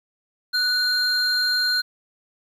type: tone pair together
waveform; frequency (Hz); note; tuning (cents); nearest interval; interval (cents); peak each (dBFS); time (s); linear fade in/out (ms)
triangle; 1480 / 4186; F#6 / C8; 0 / 0; octave + tritone; 1800; -20 / -18; 0.53-1.82; 20
effects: tanh soft clip ceiling -14 dBFS + 9-bit